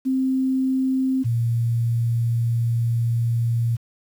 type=tone pair in turn; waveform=sine; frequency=262.3 / 116.84 Hz; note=C4 / A#2; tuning=+4 / +4 cents; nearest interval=octave + major second; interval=1400 cents; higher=first; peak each=-18 dBFS; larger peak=neither; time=0.05-1.24 / 1.24-3.77 s; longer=second; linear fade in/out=20 ms; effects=8-bit